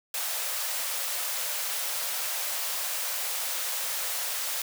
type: high-pass noise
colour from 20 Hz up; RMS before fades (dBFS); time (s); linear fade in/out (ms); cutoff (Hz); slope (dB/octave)
white; -31; 0.14-4.62; 2; 480; 96
effects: none